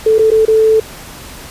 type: tone with dropouts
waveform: sine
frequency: 439.4 Hz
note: A4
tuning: 2 cents flat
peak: -6 dBFS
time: 0.06-0.8 s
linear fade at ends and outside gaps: 5 ms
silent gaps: 0.184-0.191 / 0.305-0.315 / 0.453-0.48 s
effects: pink hiss -32 dBFS RMS until 1.5 s + resampled to 32000 Hz